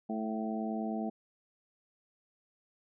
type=harmonic tone with a mistuned harmonic; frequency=109.7 Hz; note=A2; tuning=5 cents flat; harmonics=2 / 3 / 4 / 5 / 6 / 7; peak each=-34 / -41 / -44 / -51 / -41 / -42 dBFS; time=0.09-1.1 s; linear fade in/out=10 ms; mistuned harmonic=6; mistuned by=+25 cents; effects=none